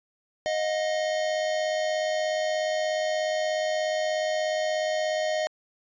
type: tone pair together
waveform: square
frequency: 622.3 / 719.1 Hz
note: D#5 / F#5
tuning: 0 / -50 cents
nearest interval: minor third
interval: 250 cents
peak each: -26 / -33 dBFS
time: 0.46-5.47 s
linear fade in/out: 0 ms
effects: resampled to 16000 Hz